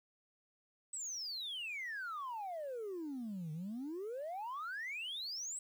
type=exponential two-way sweep; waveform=sine; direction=down then up; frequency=8180 to 150 to 8180 Hz; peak=-38 dBFS; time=0.93-5.59 s; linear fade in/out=5 ms; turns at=3.52 s; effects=tanh soft clip ceiling -38 dBFS + 11-bit